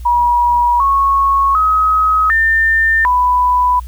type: tone with pitch steps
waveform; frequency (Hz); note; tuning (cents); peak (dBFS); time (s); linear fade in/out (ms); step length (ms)
sine; 963 / 1101 / 1270 / 1800 / 992; B5 / C#6 / D#6 / A6 / B5; -44 / -12 / +35 / +39 / +7; -9; 0.05-3.8; 10; 750
effects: added 60 Hz sine -25 dBFS peak until 3.87 s + white hiss -47 dBFS RMS until 3.87 s